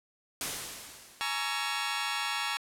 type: noise with exponential decay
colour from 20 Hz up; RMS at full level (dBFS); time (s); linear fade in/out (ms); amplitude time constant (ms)
white; -31; 0.41-1.75; 1; 290
type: chord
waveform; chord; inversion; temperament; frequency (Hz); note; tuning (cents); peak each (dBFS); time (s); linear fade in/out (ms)
15% pulse; A# half-diminished seventh; third; just; 839.1 / 932.3 / 1118.8 / 1342.6; G#5 / A#5 / C#6 / E6; +18 / 0 / +16 / +31; -30; 1.21-2.57; 0
effects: low-pass 11000 Hz 12 dB/octave